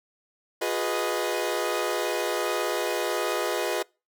sawtooth chord, F half-diminished seventh, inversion none, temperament equal with one note detuned, 357 / 415.3 / 493.9 / 622.3 Hz, F4 / Ab4 / Cb5 / Eb5, +38 / 0 / 0 / 0 cents, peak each -27 dBFS, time 0.61-3.83 s, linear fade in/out 10 ms, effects noise-tail reverb RT60 0.3 s tail -26 dB re dry

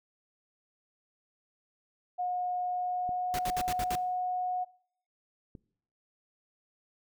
sine tone with pitch glide, 722 to 729.1 Hz, F#5 to F#5, -43 to -26 cents, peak -29 dBFS, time 2.18-4.65 s, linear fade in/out 20 ms, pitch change +17 cents, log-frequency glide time 2.61-3.63 s
clicks, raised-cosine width 3 ms, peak -31 / -33 dBFS, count 2, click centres 3.092 / 5.552 s
pink noise bursts, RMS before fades -36 dBFS, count 6, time 3.34-3.953 s, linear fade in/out 0 ms, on 48 ms, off 65 ms
effects noise-tail reverb RT60 0.7 s tail -22 dB re dry

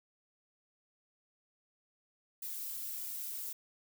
violet noise with flanger, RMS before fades -41 dBFS, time 2.42-3.53 s, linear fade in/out 5 ms, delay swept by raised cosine 2 to 3.1 ms, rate 1.6 Hz, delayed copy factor +0.8, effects none

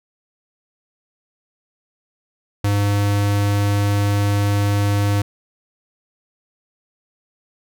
square tone, 101.7 Hz, G#2, 36 cents flat, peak -16 dBFS, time 2.64-5.22 s, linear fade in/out 5 ms, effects none

